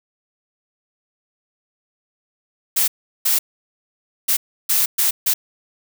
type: noise bursts at uneven times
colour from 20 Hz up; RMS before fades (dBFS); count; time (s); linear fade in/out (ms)
blue; -17; 6; 2.76-2.88 / 3.25-3.39 / 4.28-4.37 / 4.69-4.86 / 4.98-5.11 / 5.26-5.34; 10
effects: none